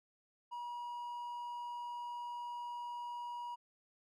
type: tone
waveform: triangle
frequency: 961 Hz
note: B5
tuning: 48 cents flat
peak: -39 dBFS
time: 0.51-3.56 s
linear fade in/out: 20 ms
effects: none